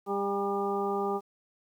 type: harmonic tone with a mistuned harmonic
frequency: 200 Hz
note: G3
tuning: 35 cents sharp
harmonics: 1 / 2 / 3 / 4 / 5 / 6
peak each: -36 / -30 / -43 / -33 / -41 / -36 dBFS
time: 0.06-1.21 s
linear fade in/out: 50 ms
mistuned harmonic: 5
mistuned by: -59 cents
effects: 10-bit